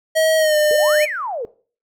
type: tone with pitch glide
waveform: square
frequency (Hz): 637 to 604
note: D#5 to D5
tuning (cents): +41 to +48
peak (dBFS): -14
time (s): 0.15-1.06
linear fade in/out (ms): 20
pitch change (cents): -93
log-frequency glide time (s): 0.37-0.56
type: exponential two-way sweep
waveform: sine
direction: up then down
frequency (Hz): 429.7 to 2545 to 429.7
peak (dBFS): -22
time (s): 0.71-1.45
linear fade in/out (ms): 0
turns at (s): 1.04
effects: noise-tail reverb RT60 0.4 s tail -18 dB re dry